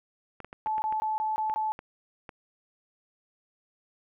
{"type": "clicks", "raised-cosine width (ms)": 0.5, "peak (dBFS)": -26, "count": 9, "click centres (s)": [0.403, 0.446, 0.529, 0.67, 0.781, 0.925, 1.498, 1.791, 2.292]}
{"type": "tone bursts", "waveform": "sine", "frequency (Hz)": 867, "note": "A5", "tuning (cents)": -26, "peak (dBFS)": -26, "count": 6, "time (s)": [0.66, 1.72], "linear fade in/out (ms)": 0, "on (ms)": 160, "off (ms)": 20}
{"effects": []}